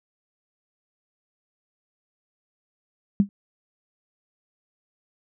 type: tone with exponential decay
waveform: sine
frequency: 200 Hz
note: G3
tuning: 35 cents sharp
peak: -10 dBFS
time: 3.2-3.29 s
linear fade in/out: 0 ms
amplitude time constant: 19 ms
effects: none